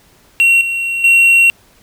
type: tone with level steps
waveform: triangle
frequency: 2736 Hz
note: F7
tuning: 36 cents flat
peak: -5 / -14 / -4 dBFS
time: 0.4-1.5 s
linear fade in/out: 0 ms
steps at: 0.61 / 1.04 s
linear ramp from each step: 2 ms
effects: pink hiss -49 dBFS RMS until 1.82 s